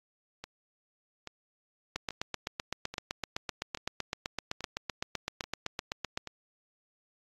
two click trains, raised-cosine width 0.2 ms, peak -23 / -15 dBFS, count 8 / 34, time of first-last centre 0.44-6.273 / 1.96-6.175 s, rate 1.2 / 7.83 Hz, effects AAC 32 kbps

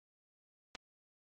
clicks, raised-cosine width 0.2 ms, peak -25 / -28 dBFS, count 2, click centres 0.751 / 0.755 s, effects MP3 64 kbps

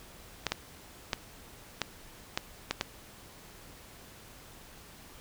clicks, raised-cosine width 0.2 ms, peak -11 dBFS, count 7, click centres 0.467 / 0.52 / 1.132 / 1.817 / 2.375 / 2.71 / 2.811 s, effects pink hiss -52 dBFS RMS until 5.2 s

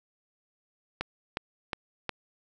click train, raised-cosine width 0.3 ms, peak -14 dBFS, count 4, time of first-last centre 1.01-2.093 s, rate 2.77 Hz, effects none

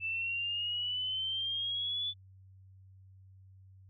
sine exponential sweep, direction up, 2637 to 3481 Hz, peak -32 dBFS, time 0-2.14 s, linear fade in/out 50 ms, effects added 95 Hz sine -54 dBFS peak until 3.89 s

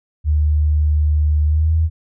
sine tone with pitch glide, 75.5 to 80.45 Hz, D2 to E2, +48 to -42 cents, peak -12 dBFS, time 0.24-1.9 s, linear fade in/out 50 ms, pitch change +110 cents, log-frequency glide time 1.46-1.74 s, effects none

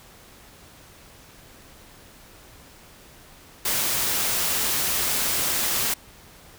white noise, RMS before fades -24 dBFS, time 3.65-5.94 s, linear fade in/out 5 ms, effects pink hiss -49 dBFS RMS until 6.58 s

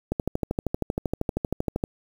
click train, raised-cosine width 2 ms, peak -11 dBFS, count 23, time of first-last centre 0.12-1.839 s, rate 12.8 Hz, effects 7-bit

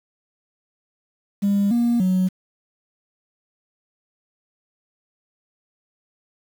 sine tone with pitch steps, 200.9 / 237.2 / 185.3 Hz, G3 / A#3 / F#3, +43 / +30 / +3 cents, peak -14 dBFS, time 1.42-2.29 s, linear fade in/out 20 ms, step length 290 ms, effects tanh soft clip ceiling -14 dBFS + 7-bit

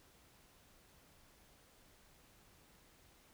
silence, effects pink hiss -66 dBFS RMS until 3.33 s

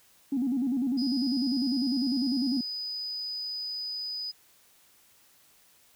sine tone with vibrato, 258.6 Hz, C4, 20 cents flat, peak -24 dBFS, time 0.32-2.61 s, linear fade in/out 5 ms, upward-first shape square, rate 10 Hz, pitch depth 120 cents each way
sine tone, 4978 Hz, D#8, in tune, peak -32 dBFS, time 0.97-4.32 s, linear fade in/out 20 ms
effects tanh soft clip ceiling -20 dBFS + white hiss -61 dBFS RMS until 5.95 s

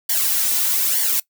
blue noise with flanger, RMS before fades -19 dBFS, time 0.09-1.2 s, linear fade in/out 5 ms, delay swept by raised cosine 0.77 to 3.17 ms, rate 1.1 Hz, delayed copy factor -0.75, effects noise-tail reverb RT60 0.1 s tail -20 dB re dry

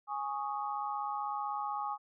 sine chord, Ab suspended fourth, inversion none, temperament equal, 830.6 / 1108.7 / 1244.5 Hz, Ab5 / Db6 / Eb6, 0 / 0 / 0 cents, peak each -36 / -39 / -40 dBFS, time 0.07-1.98 s, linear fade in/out 50 ms, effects none

